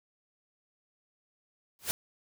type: noise with exponential growth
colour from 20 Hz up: white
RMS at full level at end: -26 dBFS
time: 1.79-1.91 s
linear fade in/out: 0 ms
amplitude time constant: 25 ms
effects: none